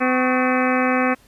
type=harmonic tone with a mistuned harmonic; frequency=254.8 Hz; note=C4; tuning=46 cents flat; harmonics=1 / 2 / 3 / 4 / 5 / 6 / 7 / 8 / 9 / 10; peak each=-20 / -23 / -25 / -26 / -27 / -28 / -28 / -29 / -30 / -30 dBFS; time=0-1.15 s; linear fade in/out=20 ms; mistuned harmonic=4; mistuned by=+140 cents; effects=pink hiss -54 dBFS RMS until 1.27 s + resampled to 32000 Hz